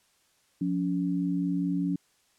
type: tone pair together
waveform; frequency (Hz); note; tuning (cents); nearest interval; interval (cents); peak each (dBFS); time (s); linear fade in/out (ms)
sine; 177.4 / 282.2; F3 / C#4; +27 / +31; minor sixth; 804; -28; 0.61-1.96; 5
effects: white hiss -67 dBFS RMS until 2.38 s + low-pass 10000 Hz 12 dB/octave